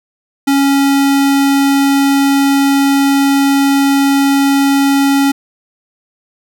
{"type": "tone", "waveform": "square", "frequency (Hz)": 277.2, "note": "C#4", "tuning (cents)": 0, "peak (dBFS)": -9, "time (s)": [0.47, 5.32], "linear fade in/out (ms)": 10, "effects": []}